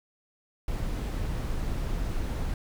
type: noise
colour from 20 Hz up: brown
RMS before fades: -30 dBFS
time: 0.68-2.54 s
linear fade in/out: 2 ms
effects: none